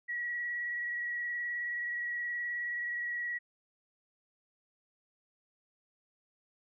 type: tone with vibrato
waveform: sine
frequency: 1922 Hz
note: B6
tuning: 48 cents flat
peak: -33 dBFS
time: 0.08-3.39 s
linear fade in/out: 20 ms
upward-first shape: triangle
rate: 19 Hz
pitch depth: 25 cents each way
effects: none